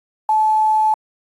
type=tone with quantisation; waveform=sine; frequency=866 Hz; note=A5; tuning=28 cents flat; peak=-12 dBFS; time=0.29-0.94 s; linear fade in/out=2 ms; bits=7; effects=AAC 32 kbps